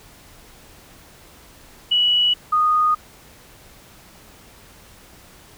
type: tone pair in turn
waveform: sine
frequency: 2938 / 1235.3 Hz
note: F#7 / D#6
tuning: -13 / -13 cents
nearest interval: octave + minor third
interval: 1500 cents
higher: first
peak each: -14 dBFS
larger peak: neither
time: 1.91-2.34 / 2.52-2.95 s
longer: neither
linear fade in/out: 10 ms
effects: pink hiss -47 dBFS RMS until 5.57 s